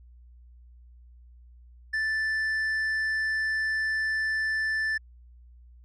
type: tone with tanh clipping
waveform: sine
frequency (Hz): 1760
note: A6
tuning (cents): 0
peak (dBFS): -26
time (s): 1.93-4.98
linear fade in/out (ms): 10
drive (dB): 5
effects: added 60 Hz sine -49 dBFS peak until 5.84 s